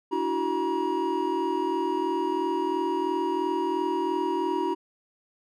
triangle tone cluster, 293.4 / 333.6 / 376.5 / 954 Hz, D4 / E4 / F#4 / A#5, -2 / +21 / +30 / +40 cents, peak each -31 / -28 / -27 / -27 dBFS, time 0.11-4.75 s, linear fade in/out 20 ms, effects none

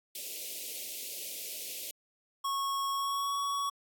white band-stop noise, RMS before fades -40 dBFS, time 0.15-1.91 s, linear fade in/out 2 ms, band 620 to 2300 Hz, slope 48 dB/octave
square tone with pitch glide, 1100 to 1121.8 Hz, C#6 to C#6, -14 to +20 cents, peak -31 dBFS, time 2.44-3.7 s, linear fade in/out 10 ms, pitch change +34 cents, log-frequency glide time 2.91-3.35 s
effects high-pass 400 Hz 12 dB/octave + AAC 64 kbps

